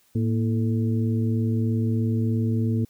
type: harmonic tone with a mistuned harmonic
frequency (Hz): 110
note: A2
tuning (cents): 0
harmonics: 1 / 2 / 3 / 4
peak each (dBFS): -22 / -25 / -33 / -35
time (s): 0.15-2.85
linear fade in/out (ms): 5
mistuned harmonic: 2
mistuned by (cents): +100
effects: white hiss -62 dBFS RMS until 2.89 s